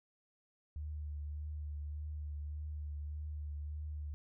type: tone with vibrato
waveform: sine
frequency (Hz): 74.7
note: D2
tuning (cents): +30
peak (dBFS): -39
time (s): 0.76-4.14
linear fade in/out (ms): 0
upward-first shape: triangle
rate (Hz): 1.7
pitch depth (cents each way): 31
effects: none